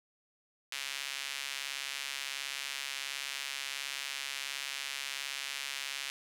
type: tone with high-pass filter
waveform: sawtooth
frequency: 138.59 Hz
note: C#3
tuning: in tune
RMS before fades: -39 dBFS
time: 0.72-6.1 s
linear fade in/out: 0 ms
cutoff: 2500 Hz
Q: 1.3
effects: low-pass 12000 Hz 12 dB/octave + 10-bit